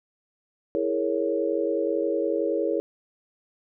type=chord; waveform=sine; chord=A# half-diminished seventh; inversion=second; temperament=equal; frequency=329.6 / 415.3 / 466.2 / 554.4 Hz; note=E4 / G#4 / A#4 / C#5; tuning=0 / 0 / 0 / 0 cents; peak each=-28 dBFS; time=0.75-2.8 s; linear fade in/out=0 ms; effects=none